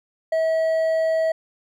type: tone with hard clipping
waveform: triangle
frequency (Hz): 645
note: E5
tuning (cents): -38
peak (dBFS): -19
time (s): 0.32-1.32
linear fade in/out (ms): 5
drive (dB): 7
effects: none